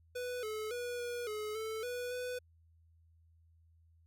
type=tone with pitch steps; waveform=square; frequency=494.6 / 431.4 / 486.2 / 482.1 / 425.7 / 440.1 / 491.1 / 497.2 Hz; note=B4 / A4 / B4 / B4 / G#4 / A4 / B4 / B4; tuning=+3 / -34 / -27 / -42 / +43 / 0 / -10 / +12 cents; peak=-38 dBFS; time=0.15-2.39 s; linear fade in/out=10 ms; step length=280 ms; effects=added 82 Hz sine -63 dBFS peak until 4.06 s